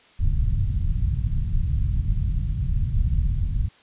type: low-pass noise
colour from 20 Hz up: pink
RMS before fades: -22 dBFS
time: 0.19-3.69 s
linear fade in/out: 20 ms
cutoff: 130 Hz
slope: 24 dB/octave
effects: white hiss -54 dBFS RMS until 3.82 s + resampled to 8000 Hz